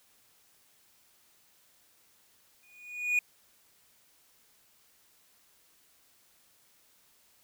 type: tone with exponential growth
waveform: triangle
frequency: 2457 Hz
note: D#7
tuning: 22 cents flat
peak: -20 dBFS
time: 2.63-3.19 s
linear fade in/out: 2 ms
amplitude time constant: 120 ms
effects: white hiss -65 dBFS RMS until 7.43 s